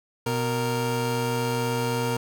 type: tone pair together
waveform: 25% pulse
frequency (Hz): 123.48 / 466.2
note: B2 / A#4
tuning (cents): 0 / 0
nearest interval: octave + major seventh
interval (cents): 2300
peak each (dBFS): -23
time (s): 0.26-2.17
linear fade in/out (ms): 5
effects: none